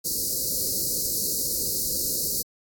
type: band-stop noise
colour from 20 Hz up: white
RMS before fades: -26 dBFS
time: 0.04-2.43 s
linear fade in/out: 20 ms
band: 560 to 4200 Hz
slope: 96 dB/octave
effects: AAC 64 kbps